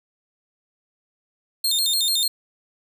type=tone with vibrato; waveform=sawtooth; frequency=3924 Hz; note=B7; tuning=12 cents flat; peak=-16 dBFS; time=1.64-2.28 s; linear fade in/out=5 ms; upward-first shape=square; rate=6.8 Hz; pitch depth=130 cents each way; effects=none